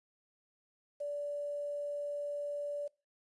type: tone with quantisation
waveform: sine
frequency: 580 Hz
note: D5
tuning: 22 cents flat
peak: -35 dBFS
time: 1-2.88 s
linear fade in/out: 10 ms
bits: 10
effects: noise-tail reverb RT60 0.3 s tail -23 dB re dry + resampled to 24000 Hz